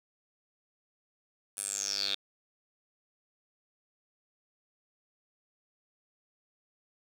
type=tone with band-pass filter sweep; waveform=10% pulse; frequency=99.6 Hz; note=G2; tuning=28 cents sharp; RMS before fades=-34 dBFS; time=1.57-2.15 s; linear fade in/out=5 ms; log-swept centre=10000 to 3600 Hz; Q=8.6; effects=9-bit